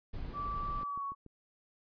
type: noise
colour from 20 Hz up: brown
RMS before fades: -41 dBFS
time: 0.13-0.84 s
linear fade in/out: 10 ms
type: tone with pitch glide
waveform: sine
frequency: 1160 to 1114.7 Hz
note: D6 to C#6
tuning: -22 to +9 cents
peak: -35 dBFS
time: 0.33-1.15 s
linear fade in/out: 50 ms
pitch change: -69 cents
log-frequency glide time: 0.82-1.04 s
type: click train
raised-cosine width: 3 ms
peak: -39 dBFS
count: 7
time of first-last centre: 0.4-1.263 s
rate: 6.95 Hz
effects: resampled to 11025 Hz